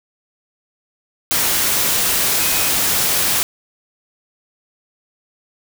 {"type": "tone in noise", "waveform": "sine", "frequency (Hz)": 2514, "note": "D#7", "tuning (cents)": 17, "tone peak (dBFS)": -28, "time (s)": [2.4, 2.69], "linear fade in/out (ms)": 0, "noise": "white", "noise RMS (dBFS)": -17, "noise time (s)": [1.31, 3.43], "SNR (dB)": -14, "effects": []}